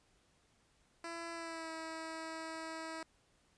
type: tone with pitch glide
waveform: 10% pulse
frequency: 335.3 to 322.6 Hz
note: E4 to E4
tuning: +30 to -37 cents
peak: -34 dBFS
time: 1.04-3.03 s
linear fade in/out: 2 ms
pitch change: -67 cents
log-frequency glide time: 1.33-1.71 s
effects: pink hiss -72 dBFS RMS until 3.57 s + resampled to 22050 Hz